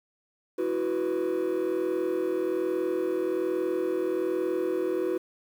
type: chord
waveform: triangle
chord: E suspended second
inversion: none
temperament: just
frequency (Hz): 329.6 / 370.8 / 494.4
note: E4 / F#4 / B4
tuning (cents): 0 / +4 / +2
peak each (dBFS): -27 / -25 / -28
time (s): 0.58-5.18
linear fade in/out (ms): 10
effects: tanh soft clip ceiling -20 dBFS + 9-bit